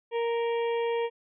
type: harmonic tone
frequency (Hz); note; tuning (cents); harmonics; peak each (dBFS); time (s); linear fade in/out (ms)
466.2; A#4; 0; 1 / 2 / 4 / 5 / 6 / 7; -26 / -34 / -43 / -42 / -46 / -47; 0.11-1.1; 50
effects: none